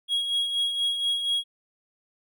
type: tone with tremolo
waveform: triangle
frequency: 3304 Hz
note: G#7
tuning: 10 cents flat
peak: -20 dBFS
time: 0.08-1.44 s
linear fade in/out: 50 ms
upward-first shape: sine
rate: 4.2 Hz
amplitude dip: 50%
effects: none